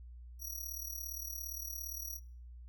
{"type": "tone with amplitude modulation", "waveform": "15% pulse", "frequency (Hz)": 5770, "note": "F#8", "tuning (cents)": -44, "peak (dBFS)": -32, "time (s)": [0.39, 2.2], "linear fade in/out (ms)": 50, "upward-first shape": "sine", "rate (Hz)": 37.4, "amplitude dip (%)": 75, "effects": ["noise-tail reverb RT60 0.5 s tail -24 dB re dry", "added 60 Hz sine -48 dBFS peak until 2.68 s"]}